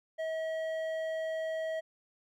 sine tone with hard clipping, 641 Hz, E5, 49 cents flat, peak -34 dBFS, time 0.18-1.81 s, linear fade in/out 20 ms, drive 8 dB, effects none

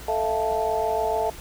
sine tone cluster, 440.8 / 646 / 693 / 877 Hz, A4 / E5 / F5 / A5, +3 / -35 / -14 / -6 cents, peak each -27 dBFS, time 0.08-1.3 s, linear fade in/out 5 ms, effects added 60 Hz sine -42 dBFS peak until 1.4 s + pink hiss -42 dBFS RMS until 1.4 s

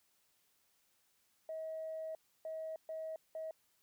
sine tone bursts at uneven times, 638 Hz, D#5, 43 cents sharp, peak -39 dBFS, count 4, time 1.49-2.15 / 2.45-2.76 / 2.89-3.16 / 3.35-3.51 s, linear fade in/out 2 ms, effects tanh soft clip ceiling -35 dBFS + white hiss -75 dBFS RMS until 3.82 s

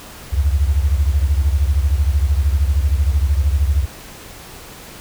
sine beating tone pair, 68 / 81 Hz, C#2 / E2, -33 / -30 cents, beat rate 13 Hz, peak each -14 / -18 dBFS, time 0.32-3.86 s, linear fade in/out 20 ms, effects pink hiss -37 dBFS RMS until 5 s

